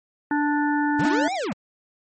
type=harmonic tone; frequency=293.8 Hz; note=D4; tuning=1 cent sharp; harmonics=1 / 3 / 5 / 6; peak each=-21 / -25 / -29 / -31 dBFS; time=0.31-1.28 s; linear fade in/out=2 ms
type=linear two-way sweep; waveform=square; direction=up then down; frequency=114.2 to 804 to 152.7 Hz; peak=-25 dBFS; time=0.99-1.53 s; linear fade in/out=5 ms; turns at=1.34 s
type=tone with exponential decay; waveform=sawtooth; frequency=319.2 Hz; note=D#4; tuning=44 cents sharp; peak=-21 dBFS; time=1.05-1.51 s; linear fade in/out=0 ms; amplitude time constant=100 ms
effects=MP3 32 kbps